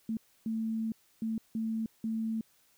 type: tone bursts at uneven times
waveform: sine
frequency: 222.9 Hz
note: A3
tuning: 23 cents sharp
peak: -30 dBFS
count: 5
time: 0.09-0.17 / 0.46-0.92 / 1.22-1.38 / 1.55-1.86 / 2.04-2.41 s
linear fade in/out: 2 ms
effects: white hiss -67 dBFS RMS until 2.77 s